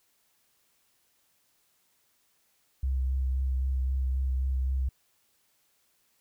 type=tone with vibrato; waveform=sine; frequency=65.41 Hz; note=C2; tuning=in tune; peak=-25 dBFS; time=2.83-4.89 s; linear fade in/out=5 ms; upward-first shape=sine; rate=3.8 Hz; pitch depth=21 cents each way; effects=white hiss -70 dBFS RMS until 6.2 s